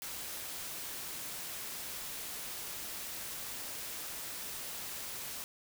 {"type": "noise", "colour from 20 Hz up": "white", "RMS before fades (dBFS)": -42, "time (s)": [0.02, 5.44], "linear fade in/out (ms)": 0, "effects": []}